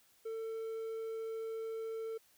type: tone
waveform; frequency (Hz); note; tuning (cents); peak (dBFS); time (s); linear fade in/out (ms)
triangle; 447.7; A4; +30; -36; 0.25-2.18; 10
effects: white hiss -68 dBFS RMS until 2.37 s